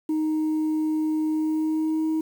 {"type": "tone with pitch glide", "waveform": "sine", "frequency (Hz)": [311.1, 316.2], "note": ["D#4", "D#4"], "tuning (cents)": [0, 28], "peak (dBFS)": -19, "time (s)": [0.09, 2.21], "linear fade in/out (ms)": 5, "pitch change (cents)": 28, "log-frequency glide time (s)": [1.28, 2.08], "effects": ["tanh soft clip ceiling -20 dBFS", "8-bit"]}